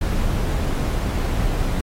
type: noise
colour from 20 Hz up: brown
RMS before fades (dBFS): -21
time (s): 0.01-1.81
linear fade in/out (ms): 5
effects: AAC 48 kbps